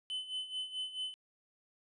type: tone with tremolo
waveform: triangle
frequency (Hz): 3030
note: F#7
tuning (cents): +40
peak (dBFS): -33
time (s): 0.1-1.14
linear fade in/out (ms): 0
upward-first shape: sine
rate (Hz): 4.6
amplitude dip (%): 75
effects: resampled to 24000 Hz